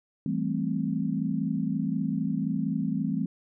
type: chord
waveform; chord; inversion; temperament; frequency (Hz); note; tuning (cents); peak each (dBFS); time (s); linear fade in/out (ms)
sine; A minor seventh; second; equal; 164.81 / 196 / 220 / 261.6; E3 / G3 / A3 / C4; 0 / 0 / 0 / 0; -31; 0.26-3.26; 2
effects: none

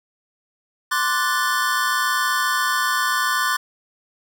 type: chord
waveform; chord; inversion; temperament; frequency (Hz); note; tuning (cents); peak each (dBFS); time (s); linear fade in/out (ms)
square; D dominant seventh; third; equal with one note detuned; 1046.5 / 1167.2 / 1480 / 1760; C6 / D6 / F#6 / A6; 0 / -11 / 0 / 0; -25; 0.91-3.57; 10
effects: none

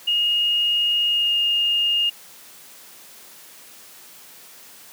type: tone with pitch glide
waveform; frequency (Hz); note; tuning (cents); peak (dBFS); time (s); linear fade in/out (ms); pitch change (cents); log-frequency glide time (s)
sine; 2857 to 2836; F7 to F7; +39 to +26; -17; 0.07-2.1; 10; -13; 1.07-1.36
effects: white hiss -45 dBFS RMS until 4.92 s + high-pass 150 Hz 12 dB/octave

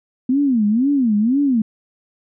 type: tone with vibrato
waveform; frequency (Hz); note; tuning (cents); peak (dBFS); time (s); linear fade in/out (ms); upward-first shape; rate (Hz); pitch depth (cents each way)
sine; 243.6; B3; -24; -13; 0.29-1.62; 5; sine; 2; 290
effects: none

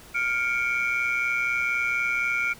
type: tone cluster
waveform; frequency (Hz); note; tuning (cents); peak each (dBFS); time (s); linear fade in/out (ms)
sine; 1404 / 2227 / 2351; F6 / C#7 / D7; +9 / +7 / +1; -26; 0.14-2.54; 20
effects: tanh soft clip ceiling -17 dBFS + pink hiss -48 dBFS RMS until 2.59 s

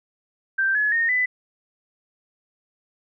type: tone with pitch steps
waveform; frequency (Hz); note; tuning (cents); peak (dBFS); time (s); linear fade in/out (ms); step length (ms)
sine; 1568 / 1700.1 / 1843.3 / 1998.5; G6 / G#6 / A#6 / B6; 0 / +40 / -20 / +20; -18; 0.58-1.26; 10; 170
effects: none

